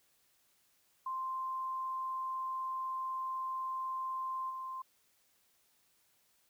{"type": "tone with level steps", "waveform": "sine", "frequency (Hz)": 1046, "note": "C6", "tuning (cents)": -1, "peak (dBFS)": [-35, -39], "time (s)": [1.06, 4.82], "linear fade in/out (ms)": 5, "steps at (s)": 4.49, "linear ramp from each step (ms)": 20, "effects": ["white hiss -72 dBFS RMS until 6.49 s"]}